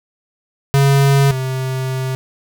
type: tone pair in turn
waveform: square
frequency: 138.59 / 130.81 Hz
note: C#3 / C3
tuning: 0 / 0 cents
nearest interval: minor second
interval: 100 cents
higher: first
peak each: -10 / -19 dBFS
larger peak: first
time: 0.74-1.31 / 1.31-2.15 s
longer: second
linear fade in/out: 0 ms
effects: none